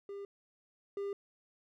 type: tone pair in turn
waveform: triangle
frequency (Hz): 400 / 400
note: G4 / G4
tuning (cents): +35 / +35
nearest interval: unison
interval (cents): 0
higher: neither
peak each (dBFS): -39 / -33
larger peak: second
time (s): 0.09-0.25 / 0.97-1.13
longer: neither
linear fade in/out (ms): 2
effects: none